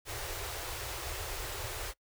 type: band-stop noise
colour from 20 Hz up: pink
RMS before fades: -39 dBFS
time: 0.05-1.94 s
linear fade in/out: 50 ms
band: 120 to 340 Hz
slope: 48 dB/octave
effects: noise-tail reverb RT60 0.1 s tail -23 dB re dry